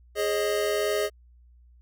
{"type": "chord", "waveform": "square", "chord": "Ab suspended fourth", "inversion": "none", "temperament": "equal with one note detuned", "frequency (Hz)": [415.3, 540.1, 622.3], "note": ["Ab4", "Db5", "Eb5"], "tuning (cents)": [0, -45, 0], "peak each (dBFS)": [-27, -33, -29], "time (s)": [0.15, 1.1], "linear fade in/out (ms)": 50, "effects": ["added 60 Hz sine -52 dBFS peak until 1.81 s"]}